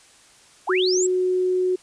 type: linear sweep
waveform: sine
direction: up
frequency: 623 to 7902 Hz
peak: -22 dBFS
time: 0.67-1.07 s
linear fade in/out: 10 ms
type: tone with pitch glide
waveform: sine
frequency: 370 to 367.2 Hz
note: F#4 to F#4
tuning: 0 to -13 cents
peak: -18 dBFS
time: 0.69-1.76 s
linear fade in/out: 10 ms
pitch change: -13 cents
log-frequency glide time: 0.82-0.97 s
effects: white hiss -52 dBFS RMS until 1.82 s + resampled to 22050 Hz